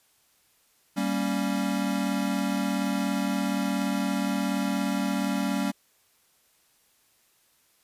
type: chord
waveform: square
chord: G diminished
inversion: none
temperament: equal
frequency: 196 / 233.1 / 277.2 Hz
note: G3 / Bb3 / Db4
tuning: 0 / 0 / 0 cents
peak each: -29 / -32 / -30 dBFS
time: 0.96-5.72 s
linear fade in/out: 20 ms
effects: white hiss -65 dBFS RMS until 7.83 s + resampled to 32000 Hz